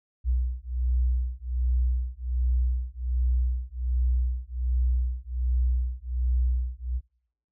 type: beating tone pair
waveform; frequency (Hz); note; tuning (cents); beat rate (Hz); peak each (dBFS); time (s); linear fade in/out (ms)
sine; 61.2 / 62.5; B1 / B1; -15 / +21; 1.3; -26; 0.24-7.01; 50
effects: noise-tail reverb RT60 0.7 s tail -25 dB re dry